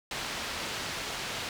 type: low-pass noise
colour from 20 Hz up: white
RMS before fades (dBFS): -36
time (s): 0.11-1.49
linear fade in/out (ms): 2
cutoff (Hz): 4100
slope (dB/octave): 12
effects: none